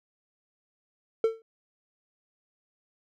triangle tone with exponential decay, 449 Hz, A4, 35 cents sharp, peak -15 dBFS, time 1.24-1.42 s, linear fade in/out 2 ms, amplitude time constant 37 ms, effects none

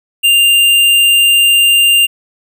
sine tone with tanh clipping, 2794 Hz, F7, in tune, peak -7 dBFS, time 0.23-2.07 s, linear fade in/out 20 ms, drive 18 dB, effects none

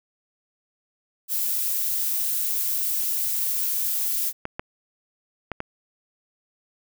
violet noise, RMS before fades -25 dBFS, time 1.28-4.33 s, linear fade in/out 50 ms
clicks, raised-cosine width 0.5 ms, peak -14 dBFS, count 4, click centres 4.454 / 4.595 / 5.517 / 5.604 s
effects none

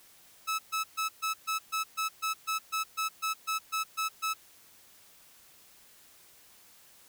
sawtooth tone bursts, 1300 Hz, E6, 24 cents flat, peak -25 dBFS, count 16, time 0.47-4.34 s, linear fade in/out 20 ms, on 120 ms, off 130 ms, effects white hiss -58 dBFS RMS until 7.08 s

